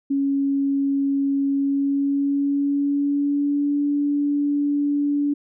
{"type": "tone with pitch glide", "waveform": "sine", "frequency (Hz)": [277.2, 288.3], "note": ["C#4", "D4"], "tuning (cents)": [0, -32], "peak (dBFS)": -18, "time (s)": [0.1, 5.34], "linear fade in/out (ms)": 10, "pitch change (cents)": 68, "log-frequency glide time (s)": [1.53, 3.82], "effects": []}